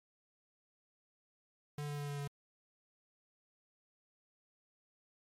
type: tone with pitch steps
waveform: square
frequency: 146.83 / 145.73 / 144.64 / 143.56 / 142.49 Hz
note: D3 / D3 / D3 / D3 / C#3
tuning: 0 / -13 / -26 / -39 / +48 cents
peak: -39 dBFS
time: 1.78-2.275 s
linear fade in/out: 2 ms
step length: 99 ms
effects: MP3 64 kbps